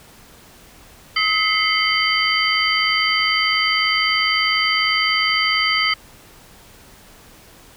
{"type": "tone cluster", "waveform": "sine", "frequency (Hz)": [1277, 2033, 2133, 3080, 4684], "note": ["D#6", "B6", "C7", "G7", "D8"], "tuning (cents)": [45, 50, 33, -31, -5], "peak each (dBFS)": -22, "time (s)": [1.16, 5.94], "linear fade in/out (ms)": 5, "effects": ["pink hiss -46 dBFS RMS until 7.76 s"]}